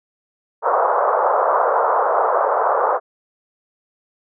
pink band-pass noise, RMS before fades -17 dBFS, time 0.62-3 s, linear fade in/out 50 ms, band 480 to 1300 Hz, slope 48 dB/octave, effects none

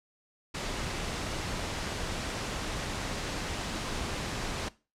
pink low-pass noise, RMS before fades -35 dBFS, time 0.54-4.69 s, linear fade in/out 10 ms, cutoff 7300 Hz, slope 12 dB/octave, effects noise-tail reverb RT60 0.3 s tail -19 dB re dry + low-pass 11000 Hz 12 dB/octave

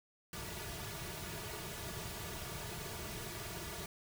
pink noise with comb filter, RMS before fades -44 dBFS, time 0.33-3.86 s, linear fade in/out 2 ms, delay 3.8 ms, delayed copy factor -0.8, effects none

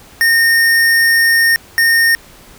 square tone pair in turn, 1836 / 1836 Hz, A#6 / A#6, -27 / -27 cents, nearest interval unison, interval 0 cents, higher neither, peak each -9 dBFS, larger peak neither, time 0.21-1.56 / 1.78-2.15 s, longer first, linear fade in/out 0 ms, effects pink hiss -41 dBFS RMS until 2.58 s

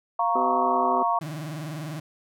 sine chord, Bb minor, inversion second, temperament equal, 698.5 / 932.3 / 1108.7 Hz, F5 / Bb5 / Db6, 0 / 0 / 0 cents, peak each -25 dBFS, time 0.19-1.19 s, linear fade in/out 5 ms
harmonic tone, 127 Hz, B2, 49 cents sharp, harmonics 2 / 3 / 4 / 5 / 6 / 7 / 8 / 9 / 10, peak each -31 / -30 / -33 / -37 / -40 / -39 / -40 / -38 / -40 dBFS, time 0.35-1.03 s, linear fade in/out 5 ms
35% pulse tone with vibrato, 153.2 Hz, D#3, 27 cents flat, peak -30 dBFS, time 1.21-2 s, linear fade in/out 5 ms, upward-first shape sine, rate 20 Hz, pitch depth 140 cents each way
effects none

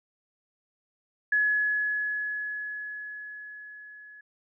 sine tone with level ramp, 1695 Hz, G#6, 35 cents sharp, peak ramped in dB -20 to -46 dBFS, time 1.32-4.21 s, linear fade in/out 5 ms, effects none

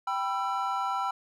triangle chord, E minor, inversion first, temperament equal with one note detuned, 784 / 987.8 / 1339.2 Hz, G5 / B5 / E6, 0 / 0 / +27 cents, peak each -30 dBFS, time 0.07-1.11 s, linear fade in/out 5 ms, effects none

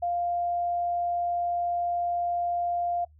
sine tone, 698.5 Hz, F5, in tune, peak -25 dBFS, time 0.02-3.05 s, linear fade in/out 10 ms, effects noise-tail reverb RT60 0.1 s tail -21 dB re dry + added 76 Hz sine -53 dBFS peak until 3.19 s

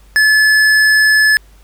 sine tone with hard clipping, 1725 Hz, A6, 35 cents flat, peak -9 dBFS, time 0.16-1.37 s, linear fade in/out 0 ms, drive 11 dB, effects added 50 Hz sine -41 dBFS peak until 1.63 s + pink hiss -51 dBFS RMS until 1.63 s

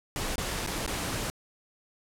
pink noise with dropouts, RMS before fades -32 dBFS, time 0.16-1.3 s, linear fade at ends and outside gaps 0 ms, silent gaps 0.357-0.381 / 0.664-0.673 / 0.863-0.877 s, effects low-pass 12000 Hz 12 dB/octave

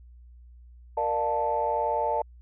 sine chord, Bb major seventh, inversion none, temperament equal with one note detuned, 466.2 / 597.3 / 698.5 / 880 Hz, Bb4 / D5 / F5 / A5, 0 / +29 / 0 / 0 cents, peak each -31 / -29 / -32 / -26 dBFS, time 0.97-2.22 s, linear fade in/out 5 ms, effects tanh soft clip ceiling -14 dBFS + added 60 Hz sine -47 dBFS peak until 2.41 s

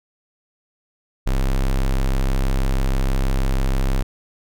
square tone, 33.12 Hz, C1, 22 cents sharp, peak -17 dBFS, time 1.26-4.03 s, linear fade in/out 10 ms, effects none

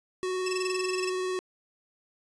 square tone with vibrato, 370 Hz, F#4, in tune, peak -29 dBFS, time 0.23-1.39 s, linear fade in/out 0 ms, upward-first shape square, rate 19 Hz, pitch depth 12 cents each way
20% pulse tone bursts, 2637 Hz, E7, in tune, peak -26 dBFS, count 14, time 0.46-1.097 s, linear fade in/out 5 ms, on 26 ms, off 21 ms
effects resampled to 22050 Hz

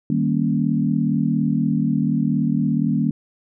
sine chord, Eb dominant seventh, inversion none, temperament equal, 155.56 / 196 / 233.1 / 277.2 Hz, Eb3 / G3 / Bb3 / Db4, 0 / 0 / 0 / 0 cents, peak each -22 / -23 / -21 / -24 dBFS, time 0.1-3.11 s, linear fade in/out 2 ms, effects none

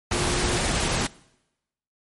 sine tone in noise, 356.4 Hz, F4, 35 cents sharp, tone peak -29 dBFS, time 0.13-0.58 s, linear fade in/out 5 ms, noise pink, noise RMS -24 dBFS, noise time 0.11-1.07 s, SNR -8 dB, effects noise-tail reverb RT60 0.9 s tail -22 dB re dry + MP3 48 kbps

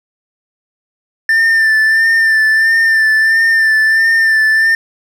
triangle tone with vibrato, 1784 Hz, A6, 23 cents sharp, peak -6 dBFS, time 1.29-4.75 s, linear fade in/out 2 ms, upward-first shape sine, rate 1.5 Hz, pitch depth 30 cents each way, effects none

